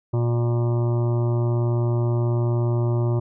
harmonic tone, 118.8 Hz, A#2, 33 cents sharp, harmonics 1 / 2 / 3 / 5 / 6 / 7 / 8 / 9 / 10, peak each -19 / -35 / -27 / -34 / -43 / -42 / -40 / -43 / -45 dBFS, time 0.13-3.2 s, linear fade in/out 10 ms, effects none

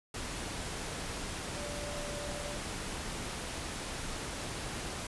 sine tone in noise, 584 Hz, D5, 10 cents flat, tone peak -42 dBFS, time 1.56-2.57 s, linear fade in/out 5 ms, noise pink, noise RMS -39 dBFS, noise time 0.14-5.07 s, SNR -6 dB, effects resampled to 24000 Hz

